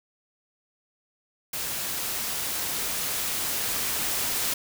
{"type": "noise with level ramp", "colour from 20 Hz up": "white", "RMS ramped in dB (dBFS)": [-31, -27], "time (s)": [1.53, 4.54], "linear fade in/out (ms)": 5, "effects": []}